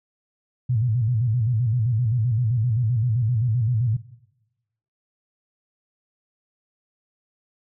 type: tone with vibrato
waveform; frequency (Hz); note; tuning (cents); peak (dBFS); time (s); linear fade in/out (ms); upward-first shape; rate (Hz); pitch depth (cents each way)
sine; 116.54; A#2; 0; -18; 0.69-3.97; 10; square; 7.7; 130
effects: noise-tail reverb RT60 1.0 s tail -19 dB re dry